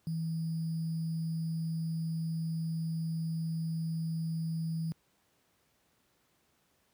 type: tone with sample-and-hold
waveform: sine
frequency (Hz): 162.6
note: E3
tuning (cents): -23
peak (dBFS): -31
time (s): 0.07-4.92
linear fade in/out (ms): 0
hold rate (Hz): 4900
effects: pink hiss -72 dBFS RMS until 6.93 s + high-pass 80 Hz 12 dB/octave